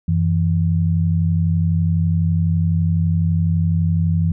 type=tone pair together; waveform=sine; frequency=92.04 / 164 Hz; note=F#2 / E3; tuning=-9 / -9 cents; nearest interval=minor seventh; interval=1000 cents; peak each=-17 dBFS; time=0.08-4.32 s; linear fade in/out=5 ms; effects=none